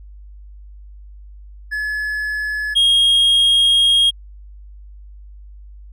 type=tone pair in turn; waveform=triangle; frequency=1709 / 3258 Hz; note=G#6 / G#7; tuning=+49 / -34 cents; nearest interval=major seventh; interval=1117 cents; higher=second; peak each=-18 / -9 dBFS; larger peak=second; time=1.71-2.75 / 2.75-4.11 s; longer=second; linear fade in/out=20 ms; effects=added 50 Hz sine -36 dBFS peak until 5.92 s